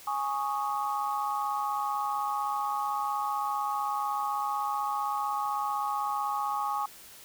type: chord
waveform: sine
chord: Ab suspended fourth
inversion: none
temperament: equal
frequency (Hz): 830.6 / 1108.7 / 1244.5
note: Ab5 / Db6 / Eb6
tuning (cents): 0 / 0 / 0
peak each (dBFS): -31 / -32 / -35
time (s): 0.07-6.86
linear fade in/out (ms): 5
effects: white hiss -50 dBFS RMS until 7.24 s